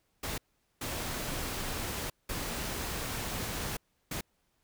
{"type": "noise bursts at uneven times", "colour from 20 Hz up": "pink", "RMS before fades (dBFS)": -36, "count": 4, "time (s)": [[0.23, 0.38], [0.81, 2.1], [2.29, 3.77], [4.11, 4.21]], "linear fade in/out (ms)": 5, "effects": ["pink hiss -75 dBFS RMS until 4.63 s"]}